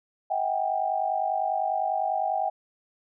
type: tone cluster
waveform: sine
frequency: 643 / 748 / 798 Hz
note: E5 / F#5 / G5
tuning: -43 / +19 / +31 cents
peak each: -31 / -28 / -27 dBFS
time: 0.3-2.5 s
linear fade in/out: 10 ms
effects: none